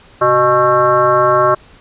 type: tone with frequency modulation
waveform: sine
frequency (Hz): 856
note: A5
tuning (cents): -48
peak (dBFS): -8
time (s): 0.21-1.55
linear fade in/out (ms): 10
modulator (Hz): 241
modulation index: 2.1
effects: pink hiss -44 dBFS RMS until 1.8 s + resampled to 8000 Hz